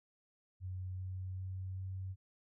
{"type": "tone with pitch steps", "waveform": "sine", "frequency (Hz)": [92.5, 93.14, 93.79, 94.44], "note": ["F#2", "F#2", "F#2", "F#2"], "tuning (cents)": [0, 12, 24, 36], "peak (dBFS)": -39, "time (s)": [0.6, 2.16], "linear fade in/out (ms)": 50, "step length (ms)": 390, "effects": []}